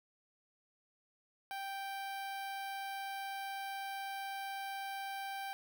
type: tone with notch filter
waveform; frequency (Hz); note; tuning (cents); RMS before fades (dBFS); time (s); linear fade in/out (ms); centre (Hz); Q
sawtooth; 784; G5; 0; -42; 1.51-5.53; 0; 7100; 1.3
effects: none